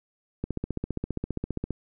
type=click train; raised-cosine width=3 ms; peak=-16 dBFS; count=20; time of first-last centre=0.44-1.707 s; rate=15 Hz; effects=none